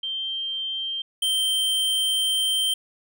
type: tone pair in turn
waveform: sine / square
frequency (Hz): 3151 / 3131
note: G7 / G7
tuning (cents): +8 / -3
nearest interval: unison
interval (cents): 11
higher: first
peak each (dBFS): -26 / -21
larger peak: second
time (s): 0.03-1.02 / 1.22-2.74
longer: second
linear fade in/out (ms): 5
effects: none

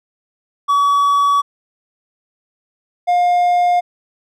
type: tone pair in turn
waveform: triangle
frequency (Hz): 1136 / 709.3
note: C#6 / F5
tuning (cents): +42 / +27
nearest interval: minor sixth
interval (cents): 815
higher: first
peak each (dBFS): -9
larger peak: neither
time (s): 0.68-1.42 / 3.07-3.81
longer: neither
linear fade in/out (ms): 20
effects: none

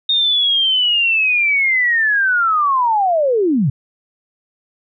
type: linear sweep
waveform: sine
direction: down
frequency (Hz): 3700 to 116.54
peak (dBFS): -12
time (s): 0.09-3.7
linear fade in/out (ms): 5
effects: none

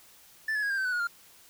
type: tone with pitch steps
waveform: triangle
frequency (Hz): 1760 / 1703 / 1647.8 / 1594.5 / 1542.8 / 1492.9 / 1444.5 / 1397.7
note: A6 / G#6 / G#6 / G6 / G6 / F#6 / F#6 / F6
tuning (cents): 0 / +43 / -14 / +29 / -28 / +15 / -42 / +1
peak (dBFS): -25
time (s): 0.48-1.072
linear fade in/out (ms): 5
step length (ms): 74
effects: white hiss -56 dBFS RMS until 1.49 s

